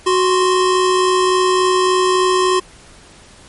square tone pair together, 370 / 1046.5 Hz, F#4 / C6, 0 / 0 cents, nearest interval octave + tritone, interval 1800 cents, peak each -14 / -17 dBFS, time 0.06-2.6 s, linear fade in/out 10 ms, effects pink hiss -43 dBFS RMS until 3.48 s + MP3 48 kbps

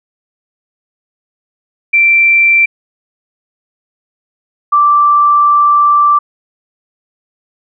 sine tone pair in turn, 2349 / 1171.6 Hz, D7 / D6, 0 / -5 cents, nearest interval octave, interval 1205 cents, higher first, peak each -5 dBFS, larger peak neither, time 1.93-2.66 / 4.72-6.19 s, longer second, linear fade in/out 10 ms, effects none

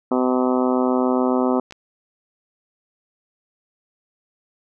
harmonic tone, 127.2 Hz, C3, 48 cents flat, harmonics 2 / 3 / 4 / 5 / 6 / 7 / 8 / 9 / 10, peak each -19 / -23 / -25 / -27 / -29 / -30 / -31 / -32 / -33 dBFS, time 0.11-1.6 s, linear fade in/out 5 ms
clicks, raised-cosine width 0.2 ms, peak -21 dBFS, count 2, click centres 1.709 / 1.724 s
effects none

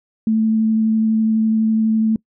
sine tone with vibrato, 220.4 Hz, A3, 3 cents sharp, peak -13 dBFS, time 0.27-2.16 s, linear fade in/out 2 ms, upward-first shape sine, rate 12 Hz, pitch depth 10 cents each way, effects noise-tail reverb RT60 0.1 s tail -24 dB re dry

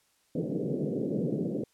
pink band-pass noise, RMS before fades -31 dBFS, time 0.35-1.64 s, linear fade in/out 5 ms, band 140 to 520 Hz, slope 48 dB/octave, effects white hiss -69 dBFS RMS until 1.73 s + low-pass 11000 Hz 12 dB/octave

